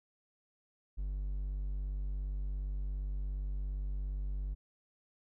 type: tone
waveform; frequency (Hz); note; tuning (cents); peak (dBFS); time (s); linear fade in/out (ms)
triangle; 48.65; G1; -12; -32; 0.97-4.55; 20
effects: none